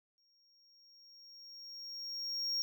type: tone with exponential growth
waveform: triangle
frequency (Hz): 5570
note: F8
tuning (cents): -5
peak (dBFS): -30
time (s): 0.18-2.62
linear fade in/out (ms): 0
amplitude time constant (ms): 530
effects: none